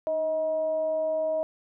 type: tone with frequency modulation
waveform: sine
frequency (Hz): 632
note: D#5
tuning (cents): +27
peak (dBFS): -24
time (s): 0.07-1.43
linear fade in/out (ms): 0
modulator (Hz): 327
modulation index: 0.24
effects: none